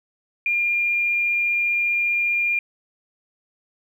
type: tone with tanh clipping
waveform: triangle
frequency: 2405 Hz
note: D7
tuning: 41 cents sharp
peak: -18 dBFS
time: 0.46-2.59 s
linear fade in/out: 2 ms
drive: 2 dB
effects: none